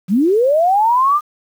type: linear sweep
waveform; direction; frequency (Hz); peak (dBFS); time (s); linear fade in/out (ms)
sine; up; 167.6 to 1227; -10; 0.08-1.21; 50
effects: 7-bit